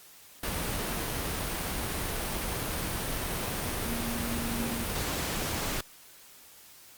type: tone in noise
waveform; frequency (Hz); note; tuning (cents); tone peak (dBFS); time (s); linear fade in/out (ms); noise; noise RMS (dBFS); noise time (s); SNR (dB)
sine; 233.1; A#3; 0; -33; 3.85-4.84; 5; pink; -32; 0.43-5.81; -4
effects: white hiss -53 dBFS RMS until 6.97 s + Opus 48 kbps